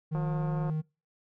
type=tone; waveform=triangle; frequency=155.56 Hz; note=D#3; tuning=in tune; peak=-26 dBFS; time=0.11-0.82 s; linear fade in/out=20 ms
type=click train; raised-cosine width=1 ms; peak=-26 dBFS; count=99; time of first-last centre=0.15-0.697 s; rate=179 Hz
effects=noise-tail reverb RT60 0.3 s tail -25 dB re dry